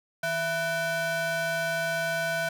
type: ring-modulated tone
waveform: square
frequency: 413.1 Hz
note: G#4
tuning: 9 cents flat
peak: -24 dBFS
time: 0.23-2.49 s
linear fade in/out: 5 ms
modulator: 1080 Hz
effects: none